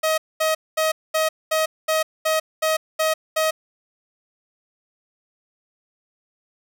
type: tone bursts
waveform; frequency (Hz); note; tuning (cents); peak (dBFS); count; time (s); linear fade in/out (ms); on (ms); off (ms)
sawtooth; 632; D#5; +27; -14; 10; 0.03-3.51; 10; 150; 220
effects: none